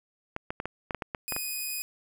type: clicks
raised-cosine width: 0.5 ms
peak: -17 dBFS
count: 10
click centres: 0.364 / 0.505 / 0.601 / 0.656 / 0.908 / 0.947 / 1.022 / 1.148 / 1.323 / 1.364 s
type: tone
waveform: 5% pulse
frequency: 2493 Hz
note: D#7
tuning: 3 cents sharp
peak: -22 dBFS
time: 1.28-1.82 s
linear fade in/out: 0 ms
effects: 9-bit